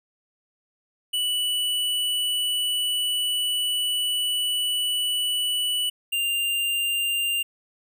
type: tone pair in turn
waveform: square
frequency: 2960 / 2794 Hz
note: F#7 / F7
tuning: 0 / 0 cents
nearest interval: minor second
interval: 100 cents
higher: first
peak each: -23 dBFS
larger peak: neither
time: 1.13-5.9 / 6.12-7.43 s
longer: first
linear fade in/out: 10 ms
effects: none